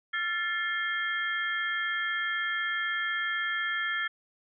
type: tone cluster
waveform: sine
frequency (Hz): 1368 / 1752 / 2128 / 3226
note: F6 / A6 / C7 / G7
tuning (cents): -36 / -8 / +29 / +49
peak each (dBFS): -34 / -30 / -36 / -38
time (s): 0.13-4.08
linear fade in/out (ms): 10
effects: none